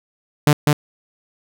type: tone with echo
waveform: sawtooth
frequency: 147.8 Hz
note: D3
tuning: 11 cents sharp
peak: -6 dBFS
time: 0.47-0.53 s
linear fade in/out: 2 ms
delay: 200 ms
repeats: 1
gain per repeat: -2 dB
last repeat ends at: 0.73 s
effects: none